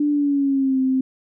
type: tone with pitch glide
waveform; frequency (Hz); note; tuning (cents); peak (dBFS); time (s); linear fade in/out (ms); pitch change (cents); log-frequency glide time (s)
sine; 293.7 to 261.7; D4 to C4; 0 to 0; -16; 0-1.01; 5; -200; 0.1-0.8
effects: none